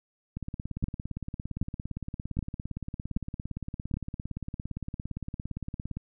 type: two click trains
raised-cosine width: 5 ms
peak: -15 / -22 dBFS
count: 5 / 99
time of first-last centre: 0.84-3.941 / 0.37-5.97 s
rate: 1.29 / 17.5 Hz
effects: none